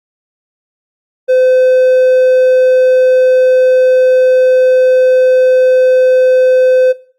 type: tone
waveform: triangle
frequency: 512 Hz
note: C5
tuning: 38 cents flat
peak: -4 dBFS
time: 1.28-6.93 s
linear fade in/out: 20 ms
effects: noise-tail reverb RT60 0.4 s tail -17 dB re dry + Opus 48 kbps